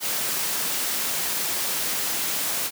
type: high-pass noise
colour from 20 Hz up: white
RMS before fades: -26 dBFS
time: 0-2.71 s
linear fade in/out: 50 ms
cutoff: 140 Hz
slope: 12 dB/octave
effects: none